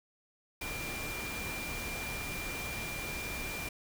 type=tone in noise; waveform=sine; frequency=2383 Hz; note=D7; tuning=25 cents sharp; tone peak=-40 dBFS; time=0.61-3.69 s; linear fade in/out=5 ms; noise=pink; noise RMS=-40 dBFS; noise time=0.61-3.69 s; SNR=-3 dB; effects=none